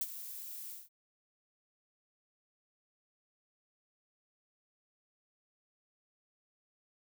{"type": "noise with ADSR envelope", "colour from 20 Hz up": "violet", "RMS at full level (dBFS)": -32, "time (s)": [0.01, 0.89], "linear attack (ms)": 4, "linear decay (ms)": 39, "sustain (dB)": -13, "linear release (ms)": 180, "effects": []}